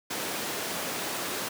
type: high-pass noise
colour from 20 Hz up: pink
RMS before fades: -33 dBFS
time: 0.1-1.49 s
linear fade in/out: 10 ms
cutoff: 260 Hz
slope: 12 dB/octave
effects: none